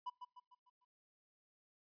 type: tone with echo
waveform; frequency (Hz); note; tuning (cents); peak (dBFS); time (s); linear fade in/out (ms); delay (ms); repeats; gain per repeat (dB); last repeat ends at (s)
triangle; 989; B5; +2; -38; 0.06-0.1; 10; 150; 5; -7; 0.85
effects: noise-tail reverb RT60 0.3 s tail -26 dB re dry + resampled to 11025 Hz